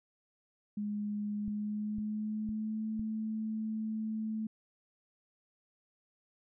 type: tone with pitch glide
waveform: sine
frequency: 207.7 to 218.5 Hz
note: G#3 to A3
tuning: 0 to -12 cents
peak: -33 dBFS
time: 0.77-4.47 s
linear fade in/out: 5 ms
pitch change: +88 cents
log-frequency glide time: 1.38-2.88 s
type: click train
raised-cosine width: 5 ms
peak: -32 dBFS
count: 4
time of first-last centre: 1.48-2.995 s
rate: 1.98 Hz
effects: none